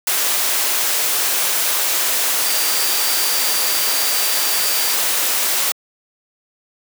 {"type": "tone in noise", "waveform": "sine", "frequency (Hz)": 4699, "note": "D8", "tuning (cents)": 0, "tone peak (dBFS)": -25, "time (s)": [2.46, 4.94], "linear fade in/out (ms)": 2, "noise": "white", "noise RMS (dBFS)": -18, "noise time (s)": [0.07, 5.72], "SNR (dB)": -10, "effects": ["high-pass 400 Hz 12 dB/octave"]}